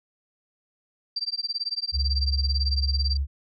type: tone with tremolo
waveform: sine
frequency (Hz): 4692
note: D8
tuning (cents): -2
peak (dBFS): -23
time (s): 1.16-3.17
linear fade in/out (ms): 5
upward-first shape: sine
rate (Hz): 18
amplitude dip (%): 100
type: tone with pitch glide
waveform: sine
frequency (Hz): 68.8 to 69.36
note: C#2 to C#2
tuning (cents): -12 to +2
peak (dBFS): -22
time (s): 1.92-3.27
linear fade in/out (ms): 50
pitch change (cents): +14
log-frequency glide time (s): 2.14-2.27
effects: none